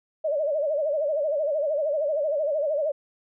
sine tone with vibrato, 597 Hz, D5, 28 cents sharp, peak -22 dBFS, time 0.24-2.92 s, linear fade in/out 10 ms, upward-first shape sine, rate 13 Hz, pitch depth 120 cents each way, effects none

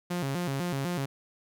sawtooth tone with vibrato, 155.56 Hz, D#3, in tune, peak -25 dBFS, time 0.1-1.06 s, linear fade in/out 10 ms, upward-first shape square, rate 4 Hz, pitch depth 220 cents each way, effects none

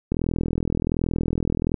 click train, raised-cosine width 3 ms, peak -10 dBFS, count 68, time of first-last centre 0.12-1.742 s, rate 41.3 Hz, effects none

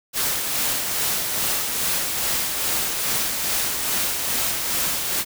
white noise with tremolo, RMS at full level -22 dBFS, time 0.13-5.25 s, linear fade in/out 50 ms, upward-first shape sine, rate 2.4 Hz, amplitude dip 35%, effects none

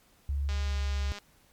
sine tone with pitch glide, 70.4 to 68.87 Hz, C#2 to C#2, +27 to -11 cents, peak -27 dBFS, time 0.29-1.12 s, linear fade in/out 0 ms, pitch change -38 cents, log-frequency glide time 0.62-0.82 s
click train, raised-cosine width 0.2 ms, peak -25 dBFS, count 143, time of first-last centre 0.49-1.186 s, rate 204 Hz
effects pink hiss -63 dBFS RMS until 1.52 s + MP3 96 kbps

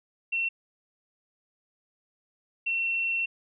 sine tone pair in turn, 2712 / 2712 Hz, E7 / E7, +49 / +49 cents, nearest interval unison, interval 0 cents, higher neither, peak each -25 dBFS, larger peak neither, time 0.32-0.49 / 2.66-3.26 s, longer second, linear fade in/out 10 ms, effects none

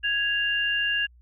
sine tone pair together, 1659.8 / 2794 Hz, G#6 / F7, -1 / 0 cents, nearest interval major sixth, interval 901 cents, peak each -25 dBFS, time 0.03-1.07 s, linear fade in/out 20 ms, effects added 60 Hz sine -51 dBFS peak until 1.21 s

